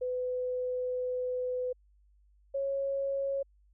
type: tone pair in turn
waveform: sine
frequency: 502 / 549.7 Hz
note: B4 / C#5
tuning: +28 / -15 cents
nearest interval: major second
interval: 157 cents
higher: second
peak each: -30 / -29 dBFS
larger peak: second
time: 0.01-1.73 / 2.54-3.43 s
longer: first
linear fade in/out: 10 ms
effects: added 50 Hz sine -61 dBFS peak until 3.73 s